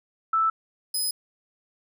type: tone pair in turn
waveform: sine / 15% pulse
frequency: 1318.5 / 5036 Hz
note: E6 / D#8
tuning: 0 / +20 cents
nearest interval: octave + major seventh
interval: 2320 cents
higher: second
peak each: -19 dBFS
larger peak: neither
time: 0.33-0.5 / 0.94-1.11 s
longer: neither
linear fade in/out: 5 ms
effects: none